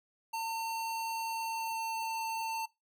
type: tone with pitch glide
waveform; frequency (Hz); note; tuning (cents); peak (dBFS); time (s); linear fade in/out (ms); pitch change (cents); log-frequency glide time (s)
square; 905 to 898.7; A5 to A5; +48 to +36; -34; 0.33-2.66; 10; -12; 1.25-2.02
effects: noise-tail reverb RT60 0.2 s tail -20 dB re dry